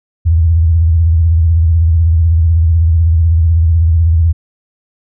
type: tone with vibrato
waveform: sine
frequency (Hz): 82.2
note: E2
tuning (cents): -4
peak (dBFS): -6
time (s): 0.25-4.33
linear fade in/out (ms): 20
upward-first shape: sine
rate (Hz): 16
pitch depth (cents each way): 100
effects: none